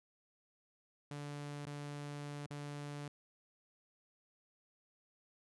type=tone with dropouts; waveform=sawtooth; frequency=145.2 Hz; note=D3; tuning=19 cents flat; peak=-39 dBFS; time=1.11-3.08 s; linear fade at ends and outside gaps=2 ms; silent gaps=1.655-1.667 / 2.463-2.506 s; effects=resampled to 24000 Hz